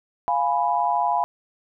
sine chord, F diminished, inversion none, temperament equal, 698.5 / 830.6 / 987.8 Hz, F5 / Ab5 / Cb6, 0 / 0 / 0 cents, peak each -24 / -23 / -23 dBFS, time 0.28-1.24 s, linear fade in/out 0 ms, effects none

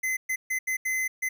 square tone bursts at uneven times, 2046 Hz, C7, 39 cents flat, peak -26 dBFS, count 6, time 0.03-0.17 / 0.29-0.36 / 0.5-0.59 / 0.67-0.77 / 0.85-1.08 / 1.22-1.29 s, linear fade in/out 10 ms, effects none

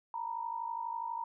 sine tone pair together, 918 / 970.2 Hz, A#5 / B5, -27 / -31 cents, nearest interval minor second, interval 96 cents, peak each -37 / -39 dBFS, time 0.14-1.24 s, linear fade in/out 2 ms, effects none

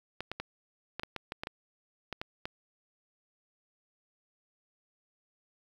clicks, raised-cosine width 0.3 ms, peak -20 dBFS, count 12, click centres 0.206 / 0.316 / 0.4 / 0.996 / 1.034 / 1.163 / 1.321 / 1.435 / 1.471 / 2.127 / 2.215 / 2.455 s, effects 8-bit

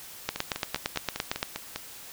two click trains, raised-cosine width 0.2 ms, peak -9 / -14 dBFS, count 11 / 8, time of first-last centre 0.29-1.429 / 0.36-1.76 s, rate 8.78 / 5 Hz, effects white hiss -45 dBFS RMS until 2.12 s

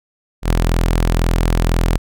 sawtooth tone with ADSR envelope, 42 Hz, E1, 33 cents sharp, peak -7 dBFS, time 0.42-1.98 s, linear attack 85 ms, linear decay 3 ms, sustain -2 dB, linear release 15 ms, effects none

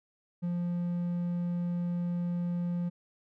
triangle tone, 174.61 Hz, F3, in tune, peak -27 dBFS, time 0.42-2.9 s, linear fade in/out 20 ms, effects none

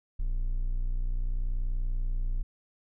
triangle tone, 30.27 Hz, B0, 34 cents flat, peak -24 dBFS, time 0.19-2.43 s, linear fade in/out 10 ms, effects none

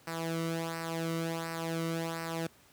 sawtooth tone with flanger, 164.81 Hz, E3, in tune, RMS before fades -35 dBFS, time 0.07-2.47 s, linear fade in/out 5 ms, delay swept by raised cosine 0.29 to 1.2 ms, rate 1.4 Hz, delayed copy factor -0.7, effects pink hiss -61 dBFS RMS until 2.72 s + high-pass 80 Hz 12 dB/octave

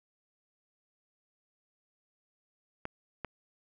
clicks, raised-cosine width 0.5 ms, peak -21 dBFS, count 2, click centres 2.854 / 3.247 s, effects none

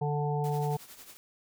harmonic tone, 147.1 Hz, D3, 3 cents sharp, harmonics 1 / 3 / 5 / 6, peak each -29 / -34 / -36 / -37 dBFS, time 0.01-0.77 s, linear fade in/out 10 ms
white noise with tremolo, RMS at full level -47 dBFS, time 0.44-1.17 s, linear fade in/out 0 ms, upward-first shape triangle, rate 11 Hz, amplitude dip 70%
effects none

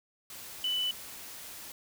sine tone in noise, 2988 Hz, F#7, 16 cents sharp, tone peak -28 dBFS, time 0.64-0.91 s, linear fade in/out 2 ms, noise white, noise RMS -45 dBFS, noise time 0.3-1.72 s, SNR +14 dB, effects none

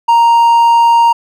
triangle tone, 932.3 Hz, A#5, in tune, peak -3 dBFS, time 0.08-1.13 s, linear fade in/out 10 ms, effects none

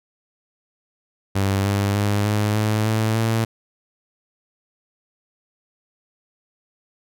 sawtooth tone with pitch steps, 98 / 100.29 / 102.63 / 105.03 / 107.49 / 110 / 112.57 Hz, G2 / G2 / G#2 / G#2 / A2 / A2 / A2, 0 / +40 / -20 / +20 / -40 / 0 / +40 cents, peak -14 dBFS, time 1.35-3.45 s, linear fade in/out 10 ms, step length 300 ms, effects none

